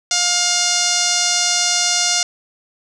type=tone with low-pass filter; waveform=5% pulse; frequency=708 Hz; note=F5; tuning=23 cents sharp; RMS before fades=-17 dBFS; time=0.11-2.23 s; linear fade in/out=2 ms; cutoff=6200 Hz; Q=2.6; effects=none